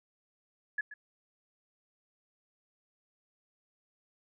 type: tone with echo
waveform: sine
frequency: 1700 Hz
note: G#6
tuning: 40 cents sharp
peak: -29 dBFS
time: 0.78-0.81 s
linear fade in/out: 5 ms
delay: 130 ms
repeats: 1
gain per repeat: -14 dB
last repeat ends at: 0.94 s
effects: none